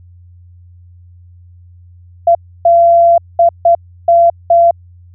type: tone bursts at uneven times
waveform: sine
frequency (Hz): 682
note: F5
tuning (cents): -41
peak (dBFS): -4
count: 6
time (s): 2.27-2.35 / 2.65-3.18 / 3.39-3.49 / 3.65-3.75 / 4.08-4.3 / 4.5-4.71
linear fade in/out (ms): 5
effects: added 88 Hz sine -37 dBFS peak until 5.14 s